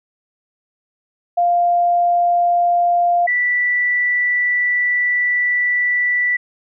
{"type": "tone pair in turn", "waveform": "sine", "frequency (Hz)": [698.5, 1966.5], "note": ["F5", "B6"], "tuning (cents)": [0, -8], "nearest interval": "octave + tritone", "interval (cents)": 1792, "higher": "second", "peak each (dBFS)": [-12, -14], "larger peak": "first", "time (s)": [[1.37, 3.27], [3.27, 6.37]], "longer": "second", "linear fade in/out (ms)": 10, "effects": []}